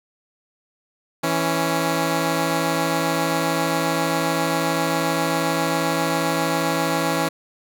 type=tone pair together; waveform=10% pulse; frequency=164.82 / 277.2 Hz; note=E3 / C#4; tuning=0 / 0 cents; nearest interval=major sixth; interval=900 cents; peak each=-14 dBFS; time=1.23-7.29 s; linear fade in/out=10 ms; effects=none